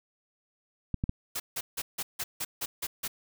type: clicks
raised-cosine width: 5 ms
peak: -16 dBFS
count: 3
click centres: 0.943 / 1.039 / 1.094 s
type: noise bursts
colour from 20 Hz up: white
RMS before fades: -33 dBFS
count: 9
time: 1.35-3.08 s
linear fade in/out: 10 ms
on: 50 ms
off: 160 ms
effects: none